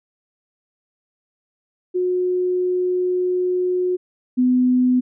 sine tone pair in turn, 363.1 / 251.5 Hz, F#4 / B3, -33 / +32 cents, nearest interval tritone, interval 635 cents, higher first, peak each -17 / -13 dBFS, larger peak second, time 1.94-3.97 / 4.37-5.01 s, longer first, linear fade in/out 20 ms, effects none

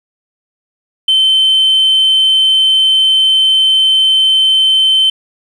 sine tone, 3084 Hz, G7, 29 cents flat, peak -5 dBFS, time 1.08-5.1 s, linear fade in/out 5 ms, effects tanh soft clip ceiling -4 dBFS + 7-bit

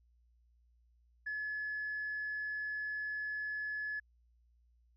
sine tone, 1709 Hz, G#6, 49 cents sharp, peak -35 dBFS, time 1.26-4 s, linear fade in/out 10 ms, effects tanh soft clip ceiling -32 dBFS + added 59 Hz sine -66 dBFS peak until 4.96 s

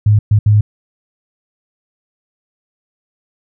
sine tone bursts at uneven times, 105.3 Hz, G#2, 24 cents sharp, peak -6 dBFS, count 3, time 0.06-0.19 / 0.31-0.39 / 0.46-0.61 s, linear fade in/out 5 ms, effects none

